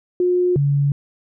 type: tone pair in turn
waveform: sine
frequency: 359 / 141.94 Hz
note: F4 / C#3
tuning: +48 / +41 cents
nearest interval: octave + major third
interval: 1607 cents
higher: first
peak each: -14 dBFS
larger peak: neither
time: 0.2-0.56 / 0.56-0.92 s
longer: neither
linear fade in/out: 2 ms
effects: none